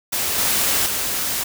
white noise with level steps, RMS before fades -22 / -19 / -23 dBFS, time 0.12-1.44 s, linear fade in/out 10 ms, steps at 0.38 / 0.86 s, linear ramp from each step 2 ms, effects none

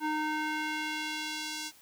square tone with band-pass filter sweep, 307.5 Hz, D#4, 20 cents flat, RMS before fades -34 dBFS, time 0-1.72 s, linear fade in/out 50 ms, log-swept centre 1000 to 5700 Hz, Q 0.99, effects white hiss -58 dBFS RMS until 1.81 s

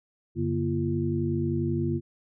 sine tone cluster, 93.7 / 144.1 / 236.4 / 342.6 Hz, F#2 / D3 / A#3 / F4, +22 / -33 / +24 / -33 cents, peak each -31 / -29 / -31 / -29 dBFS, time 0.35-2.01 s, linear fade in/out 50 ms, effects none

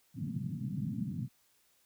pink band-pass noise, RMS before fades -37 dBFS, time 0.14-1.29 s, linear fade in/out 50 ms, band 110 to 240 Hz, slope 48 dB/octave, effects white hiss -70 dBFS RMS until 1.85 s

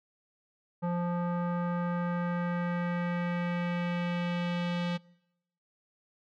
square tone with low-pass filter sweep, 174.61 Hz, F3, in tune, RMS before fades -31 dBFS, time 0.82-4.98 s, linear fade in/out 20 ms, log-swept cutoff 1000 to 3500 Hz, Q 1.8, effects noise-tail reverb RT60 0.9 s tail -25 dB re dry

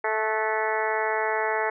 harmonic tone with a mistuned harmonic, 218.4 Hz, A3, 13 cents flat, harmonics 2 / 3 / 4 / 5 / 6 / 7 / 8 / 9 / 10, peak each -29 / -31 / -28 / -35 / -36 / -34 / -32 / -33 / -37 dBFS, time 0.04-1.7 s, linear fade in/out 5 ms, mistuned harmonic 7, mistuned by -36 cents, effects none

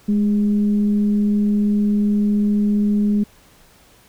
sine tone with frequency modulation, 207.7 Hz, G#3, in tune, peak -14 dBFS, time 0.08-3.24 s, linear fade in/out 10 ms, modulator 199 Hz, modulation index 0.26, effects pink hiss -51 dBFS RMS until 4.08 s

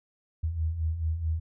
sine beating tone pair, 77 / 81.6 Hz, D#2 / E2, -17 / -17 cents, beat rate 4.6 Hz, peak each -34 / -27 dBFS, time 0.43-1.4 s, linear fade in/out 10 ms, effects none

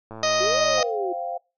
click train, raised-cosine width 1 ms, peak -24 dBFS, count 78, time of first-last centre 0.11-0.804 s, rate 111 Hz
harmonic tone, 622.3 Hz, D#5, in tune, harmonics 1 / 2 / 3 / 4 / 5 / 6 / 7 / 8 / 9 / 10, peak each -22 / -26 / -30 / -32 / -34 / -32 / -33 / -30 / -37 / -31 dBFS, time 0.23-0.83 s, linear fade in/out 2 ms
sine exponential two-way sweep, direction up then down, 353.1 to 614 to 353.1 Hz, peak -25 dBFS, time 0.4-1.13 s, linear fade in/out 10 ms, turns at 0.62 s
sine chord, C suspended fourth, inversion none, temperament just, 523.3 / 697.7 / 784.9 Hz, C5 / F5 / G5, 0 / -2 / +2 cents, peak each -34 / -28 / -34 dBFS, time 0.77-1.38 s, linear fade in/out 10 ms
effects noise-tail reverb RT60 0.3 s tail -25 dB re dry

